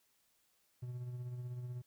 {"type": "tone with tremolo", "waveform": "triangle", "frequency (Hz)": 123.47, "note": "B2", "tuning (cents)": 0, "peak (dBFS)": -37, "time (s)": [0.82, 1.82], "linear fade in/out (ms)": 10, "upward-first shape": "sine", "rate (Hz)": 16, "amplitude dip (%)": 40, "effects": ["white hiss -75 dBFS RMS until 1.86 s"]}